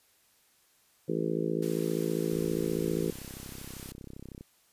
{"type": "harmonic tone", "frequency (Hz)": 55, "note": "A1", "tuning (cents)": 0, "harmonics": [3, 4, 5, 6, 7, 8, 9], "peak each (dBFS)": [-34, -37, -39, -34, -34, -35, -39], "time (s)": [1.08, 3.11], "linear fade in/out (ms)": 10}
{"type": "noise", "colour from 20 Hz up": "white", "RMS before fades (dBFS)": -46, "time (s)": [1.62, 3.92], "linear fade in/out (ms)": 5}
{"type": "click train", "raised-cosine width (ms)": 3, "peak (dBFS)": -31, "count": 69, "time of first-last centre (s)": [2.33, 4.41], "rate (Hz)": 32.7}
{"effects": ["white hiss -66 dBFS RMS until 4.72 s", "resampled to 32000 Hz"]}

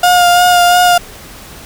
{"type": "tone with vibrato", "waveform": "35% pulse", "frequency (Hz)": 710, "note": "F5", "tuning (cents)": 28, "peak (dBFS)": -4, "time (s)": [0.03, 0.98], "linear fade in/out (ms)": 5, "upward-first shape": "sine", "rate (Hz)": 2.9, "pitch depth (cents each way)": 21, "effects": ["pink hiss -33 dBFS RMS until 1.65 s"]}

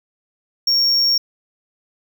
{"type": "tone", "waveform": "triangle", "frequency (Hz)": 5530, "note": "F8", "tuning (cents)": -18, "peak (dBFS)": -12, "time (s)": [0.67, 1.18], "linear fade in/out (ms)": 5, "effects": []}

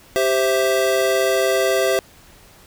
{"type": "chord", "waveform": "square", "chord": "C major", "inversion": "second", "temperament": "equal", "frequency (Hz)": [392, 523.3, 659.3], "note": ["G4", "C5", "E5"], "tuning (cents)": [0, 0, 0], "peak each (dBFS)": -21, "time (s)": [0.16, 1.99], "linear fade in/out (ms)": 0, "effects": ["pink hiss -48 dBFS RMS until 2.66 s"]}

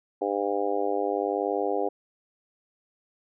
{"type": "harmonic tone", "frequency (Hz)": 100.9, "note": "G#2", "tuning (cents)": -49, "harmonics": [3, 4, 5, 6, 7, 8], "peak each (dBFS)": [-33, -29, -30, -34, -32, -33], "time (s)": [0.21, 1.89], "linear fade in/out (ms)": 10, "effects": []}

